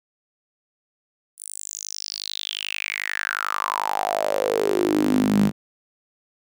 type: tone with high-pass filter sweep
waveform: sawtooth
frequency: 51.3 Hz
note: G#1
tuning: 21 cents flat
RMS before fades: -24 dBFS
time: 1.37-5.52 s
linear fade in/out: 50 ms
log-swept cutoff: 9800 to 180 Hz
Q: 7.5
effects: none